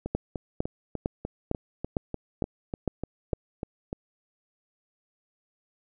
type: two click trains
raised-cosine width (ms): 2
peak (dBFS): -12 / -18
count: 8 / 14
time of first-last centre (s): 0.15-3.332 / 0.06-3.929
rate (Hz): 2.2 / 3.36
effects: none